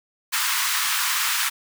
pink high-pass noise, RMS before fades -23 dBFS, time 0.32-1.5 s, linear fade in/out 20 ms, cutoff 1000 Hz, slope 48 dB/octave, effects none

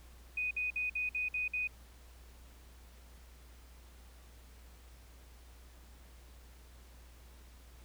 sine tone bursts, 2489 Hz, D#7, in tune, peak -32 dBFS, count 7, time 0.37-1.674 s, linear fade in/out 5 ms, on 140 ms, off 54 ms, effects added 60 Hz sine -54 dBFS peak until 7.84 s + pink hiss -62 dBFS RMS until 7.84 s

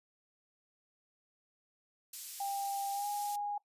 pink high-pass noise, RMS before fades -45 dBFS, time 2.13-3.36 s, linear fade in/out 5 ms, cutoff 5900 Hz, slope 12 dB/octave
sine tone with pitch glide, 796 to 822.2 Hz, G5 to G#5, +26 to -18 cents, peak -34 dBFS, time 2.4-3.58 s, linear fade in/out 5 ms, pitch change +56 cents, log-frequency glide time 2.93-3.07 s
effects noise-tail reverb RT60 0.1 s tail -20 dB re dry + resampled to 32000 Hz

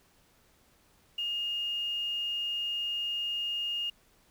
sine tone with quantisation, 2840 Hz, F7, 28 cents sharp, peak -30 dBFS, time 1.18-3.9 s, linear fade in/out 5 ms, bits 9, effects pink hiss -65 dBFS RMS until 4.3 s

